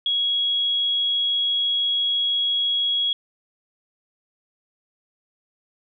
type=tone; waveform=sine; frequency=3322 Hz; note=G#7; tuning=in tune; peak=-19 dBFS; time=0.06-3.13 s; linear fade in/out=2 ms; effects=none